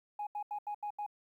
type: tone bursts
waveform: sine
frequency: 830.6 Hz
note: G#5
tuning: in tune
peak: -34 dBFS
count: 6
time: 0.19-1.064 s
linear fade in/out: 5 ms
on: 79 ms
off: 80 ms
effects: tanh soft clip ceiling -32 dBFS + 12-bit